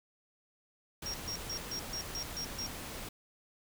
pink noise, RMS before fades -43 dBFS, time 1.02-3.09 s, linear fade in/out 5 ms
sine tone bursts, 5588 Hz, F8, in tune, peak -36 dBFS, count 8, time 1.06-2.664 s, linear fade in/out 0 ms, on 78 ms, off 140 ms
effects none

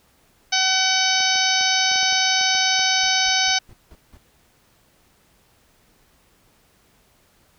harmonic tone, 757 Hz, F#5, 39 cents sharp, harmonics 1 / 2 / 3 / 4 / 5 / 6 / 7 / 8, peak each -25 / -25 / -25 / -25 / -25 / -25 / -25 / -25 dBFS, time 0.52-3.59 s, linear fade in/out 10 ms
clicks, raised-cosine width 1 ms, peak -25 dBFS, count 10, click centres 1.205 / 1.356 / 1.611 / 1.916 / 1.958 / 2.03 / 2.125 / 2.412 / 2.551 / 2.794 s
brown noise bursts, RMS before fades -44 dBFS, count 6, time 3.03-4.174 s, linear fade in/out 5 ms, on 49 ms, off 170 ms
effects pink hiss -59 dBFS RMS until 7.58 s

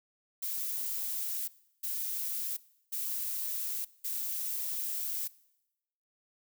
violet noise bursts at uneven times, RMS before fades -35 dBFS, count 4, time 0.42-1.48 / 1.83-2.57 / 2.92-3.85 / 4.04-5.28 s, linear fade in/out 10 ms, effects noise-tail reverb RT60 0.9 s tail -21 dB re dry

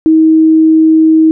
sine tone, 318 Hz, D#4, 38 cents sharp, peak -3 dBFS, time 0.06-1.31 s, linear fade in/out 0 ms, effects none

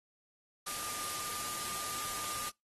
sine tone in noise, 1205 Hz, D6, 44 cents sharp, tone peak -45 dBFS, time 0.66-2.5 s, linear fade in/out 10 ms, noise white, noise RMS -39 dBFS, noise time 0.66-2.5 s, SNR -9 dB, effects noise-tail reverb RT60 0.2 s tail -26 dB re dry + AAC 32 kbps

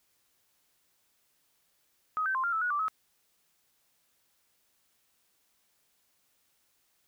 sine tone with pitch steps, 1260 / 1546 / 1050 / 1393 / 1312 / 1458 / 1169 / 1283 Hz, D#6 / G6 / C6 / F6 / E6 / F#6 / D6 / E6, +21 / -24 / +6 / -5 / -9 / -26 / -8 / -47 cents, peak -27 dBFS, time 2.17-2.882 s, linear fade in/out 0 ms, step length 89 ms, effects white hiss -72 dBFS RMS until 7.07 s

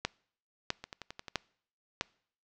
two click trains, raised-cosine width 0.2 ms, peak -12 / -24 dBFS, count 4 / 6, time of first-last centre 0.05-2.011 / 0.84-1.282 s, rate 1.53 / 11.3 Hz, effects noise-tail reverb RT60 0.6 s tail -25 dB re dry + low-pass 7000 Hz 12 dB/octave

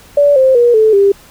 sine tone with pitch steps, 576 / 525.2 / 478.8 / 436.5 / 398 Hz, D5 / C5 / A#4 / A4 / G4, -34 / +6 / +46 / -14 / +26 cents, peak -5 dBFS, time 0.17-1.12 s, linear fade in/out 5 ms, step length 190 ms, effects pink hiss -41 dBFS RMS until 1.3 s

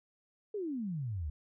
sine exponential sweep, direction down, 439.1 to 69.3 Hz, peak -34 dBFS, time 0.54-1.3 s, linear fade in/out 5 ms, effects none

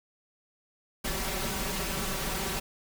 pink noise with comb filter, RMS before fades -32 dBFS, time 1.04-2.6 s, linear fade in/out 10 ms, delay 5.2 ms, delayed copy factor +0.8, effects none

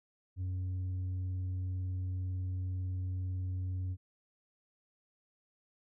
sine tone with tanh clipping, 92.2 Hz, F#2, 6 cents flat, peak -34 dBFS, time 0.36-3.97 s, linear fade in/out 50 ms, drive 3 dB, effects none

